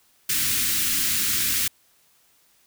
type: band-stop noise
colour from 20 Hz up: white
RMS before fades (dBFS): -23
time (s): 0.29-1.68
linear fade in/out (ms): 5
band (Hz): 310 to 1500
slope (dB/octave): 24
effects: white hiss -61 dBFS RMS until 2.66 s